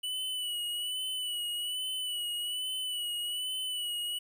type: tone with vibrato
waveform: square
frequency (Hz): 2960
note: F#7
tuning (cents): 0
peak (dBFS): -33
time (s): 0.03-4.19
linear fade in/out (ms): 10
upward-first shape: sine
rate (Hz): 1.2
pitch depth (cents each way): 44
effects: 11-bit